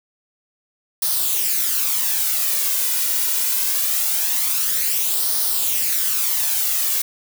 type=noise with flanger; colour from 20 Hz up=blue; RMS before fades=-20 dBFS; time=1.02-7.02 s; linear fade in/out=5 ms; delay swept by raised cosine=0.2 to 2.1 ms; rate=0.23 Hz; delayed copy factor=+0.55; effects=none